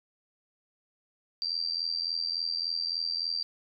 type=tone with amplitude modulation; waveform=sine; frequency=4699 Hz; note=D8; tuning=in tune; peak=-25 dBFS; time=1.42-3.43 s; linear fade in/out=0 ms; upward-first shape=sine; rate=83.5 Hz; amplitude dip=85%; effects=none